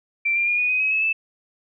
sine tone with pitch steps, 2349 / 2387 / 2426 / 2466 / 2506 / 2547 / 2588 / 2631 Hz, D7 / D7 / D#7 / D#7 / D#7 / D#7 / E7 / E7, 0 / +28 / -44 / -16 / +12 / +40 / -32 / -4 cents, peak -18 dBFS, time 0.25-1.13 s, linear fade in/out 10 ms, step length 110 ms, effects none

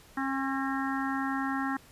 harmonic tone with a mistuned harmonic, 270 Hz, C#4, 45 cents flat, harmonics 1 / 3 / 4 / 5 / 6 / 7, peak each -31 / -36 / -37 / -38 / -39 / -39 dBFS, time 0.17-1.77 s, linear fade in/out 5 ms, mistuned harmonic 7, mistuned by -33 cents, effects pink hiss -56 dBFS RMS until 1.91 s + resampled to 32000 Hz

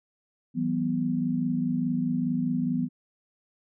sine chord, E suspended second, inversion none, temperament equal with one note detuned, 164.81 / 189.65 / 246.9 Hz, E3 / F#3 / B3, 0 / +43 / 0 cents, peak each -30 / -31 / -26 dBFS, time 0.54-2.89 s, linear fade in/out 50 ms, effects none

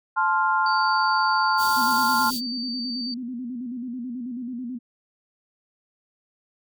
sine chord, F major, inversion first, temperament just, 873.1 / 1047.7 / 1396.9 Hz, A5 / C6 / F6, -14 / +2 / 0 cents, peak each -23 dBFS, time 0.16-2.31 s, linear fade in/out 20 ms
sine tone, 4600 Hz, D8, 37 cents flat, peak -29 dBFS, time 0.66-3.14 s, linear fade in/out 2 ms
white band-stop noise, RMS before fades -32 dBFS, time 1.57-2.41 s, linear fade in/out 50 ms, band 560 to 3200 Hz, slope 48 dB/octave
sine tone with vibrato, 245.8 Hz, B3, 8 cents flat, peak -29 dBFS, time 1.76-4.79 s, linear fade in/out 20 ms, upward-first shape square, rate 9.2 Hz, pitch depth 76 cents each way
effects none

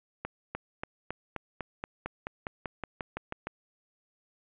accelerating click train, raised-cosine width 0.5 ms, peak -19 dBFS, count 16, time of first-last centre 0.25-3.47 s, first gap 300 ms, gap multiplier 0.95, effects resampled to 8000 Hz + 9-bit

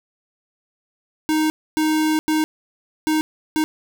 square tone bursts at uneven times, 311.1 Hz, D#4, in tune, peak -17 dBFS, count 5, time 1.29-1.5 / 1.77-2.19 / 2.28-2.44 / 3.07-3.21 / 3.56-3.64 s, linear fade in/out 0 ms, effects none

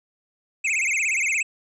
square tone with vibrato, 2349 Hz, D7, in tune, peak -21 dBFS, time 0.64-1.43 s, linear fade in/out 10 ms, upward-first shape sine, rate 17 Hz, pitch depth 210 cents each way, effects resampled to 22050 Hz

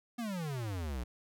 square exponential sweep, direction down, 246.9 to 57.6 Hz, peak -36 dBFS, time 0.18-1.04 s, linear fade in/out 10 ms, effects none

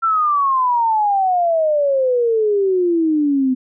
sine exponential sweep, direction down, 1357 to 253.2 Hz, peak -13 dBFS, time 0.02-3.55 s, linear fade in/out 20 ms, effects none

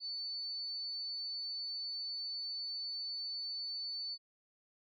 sine tone, 4496 Hz, C#8, 24 cents sharp, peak -38 dBFS, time 0-4.18 s, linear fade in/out 50 ms, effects none

